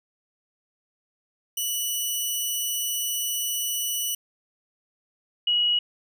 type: tone pair in turn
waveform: 10% pulse / sine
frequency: 2955 / 2908 Hz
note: F#7 / F#7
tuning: -3 / -31 cents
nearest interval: unison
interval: 28 cents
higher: first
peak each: -17 / -19 dBFS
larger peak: first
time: 1.57-4.15 / 5.47-5.79 s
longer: first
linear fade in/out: 5 ms
effects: none